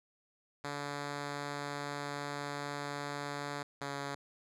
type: tone pair in turn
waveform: 5% pulse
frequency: 143.9 / 141.1 Hz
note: D3 / C#3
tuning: -35 / +31 cents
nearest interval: unison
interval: 34 cents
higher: first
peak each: -26 dBFS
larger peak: neither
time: 0.64-3.63 / 3.81-4.15 s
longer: first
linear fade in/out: 5 ms
effects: low-pass 8000 Hz 12 dB/octave